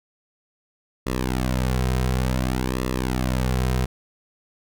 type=tone with flanger; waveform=sawtooth; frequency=63.5 Hz; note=B1; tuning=49 cents sharp; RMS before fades=-23 dBFS; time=1.06-3.86 s; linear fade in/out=10 ms; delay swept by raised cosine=1.3 to 3.5 ms; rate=0.56 Hz; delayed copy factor=-0.8; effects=none